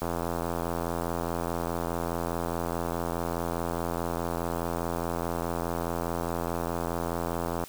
click train, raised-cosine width 1 ms, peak -16 dBFS, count 647, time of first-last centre 0.02-7.638 s, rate 84.8 Hz, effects white hiss -48 dBFS RMS until 7.68 s

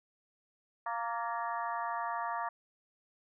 harmonic tone with a mistuned harmonic, 232.2 Hz, A#3, 7 cents flat, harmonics 3 / 4 / 5 / 6 / 7 / 8, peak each -39 / -37 / -38 / -47 / -46 / -48 dBFS, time 0.86-2.49 s, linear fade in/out 5 ms, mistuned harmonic 7, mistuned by +70 cents, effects none

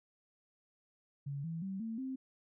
sine tone with pitch steps, 140.8 / 164.56 / 192.34 / 224.8 / 262.7 Hz, C#3 / E3 / G3 / A3 / C4, +27 / -3 / -33 / +37 / +7 cents, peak -37 dBFS, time 1.26-2.16 s, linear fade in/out 10 ms, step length 180 ms, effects none

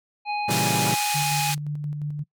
harmonic tone, 830.6 Hz, G#5, in tune, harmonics 1 / 3 / 5, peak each -25 / -31 / -37 dBFS, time 0.25-1.55 s, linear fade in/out 50 ms
sawtooth chord, A# diminished seventh, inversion none, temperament equal, 116.54 / 138.59 / 164.81 / 196 Hz, A#2 / C#3 / E3 / G3, 0 / 0 / 0 / 0 cents, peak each -25 dBFS, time 0.48-0.95 s, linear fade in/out 10 ms
white band-pass noise, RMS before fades -28 dBFS, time 0.5-1.55 s, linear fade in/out 10 ms, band 1600 to 9100 Hz, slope 12 dB/octave
sine tone with tremolo, 147.8 Hz, D3, 11 cents sharp, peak -25 dBFS, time 1.14-2.24 s, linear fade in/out 20 ms, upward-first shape square, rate 5.7 Hz, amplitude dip 30%
effects noise-tail reverb RT60 0.1 s tail -23 dB re dry

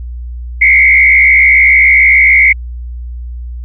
sine tone with frequency modulation, 2152 Hz, C7, 48 cents sharp, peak -3 dBFS, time 0.61-2.53 s, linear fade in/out 10 ms, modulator 66.8 Hz, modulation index 1.7, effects added 60 Hz sine -20 dBFS peak until 3.64 s

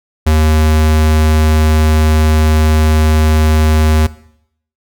square tone, 77.78 Hz, D#2, in tune, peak -8 dBFS, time 0.26-4.07 s, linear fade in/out 10 ms, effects noise-tail reverb RT60 0.7 s tail -18 dB re dry

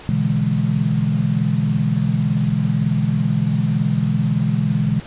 sine chord, E dominant seventh, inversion second, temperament equal, 123.47 / 146.83 / 164.81 / 207.7 Hz, B2 / D3 / E3 / G#3, 0 / 0 / 0 / 0 cents, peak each -21 dBFS, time 0.09-5 s, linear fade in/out 0 ms, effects pink hiss -38 dBFS RMS until 5.06 s + resampled to 8000 Hz

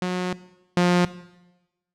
sawtooth tone pair in turn, 181.4 / 177.26 Hz, F#3 / F3, -34 / +26 cents, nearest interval unison, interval 40 cents, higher first, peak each -19 / -12 dBFS, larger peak second, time 0.02-0.33 / 0.77-1.05 s, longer first, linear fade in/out 2 ms, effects noise-tail reverb RT60 1.0 s tail -17 dB re dry + low-pass 6000 Hz 12 dB/octave

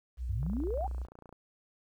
sine tone, 61.74 Hz, B1, in tune, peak -33 dBFS, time 0.17-1.07 s, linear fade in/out 50 ms
sine exponential sweep, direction up, 82.41 to 828 Hz, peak -32 dBFS, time 0.29-0.87 s, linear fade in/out 5 ms
click train, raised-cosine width 1 ms, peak -36 dBFS, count 27, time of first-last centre 0.43-1.327 s, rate 29 Hz
effects 11-bit

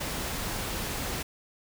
pink noise, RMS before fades -33 dBFS, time 0-1.23 s, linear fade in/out 10 ms, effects none

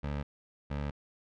20% pulse tone pair in turn, 72.1 / 72.1 Hz, D2 / D2, -31 / -31 cents, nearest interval unison, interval 0 cents, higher neither, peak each -28 / -28 dBFS, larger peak neither, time 0.03-0.23 / 0.7-0.91 s, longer second, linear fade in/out 10 ms, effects low-pass 3000 Hz 12 dB/octave

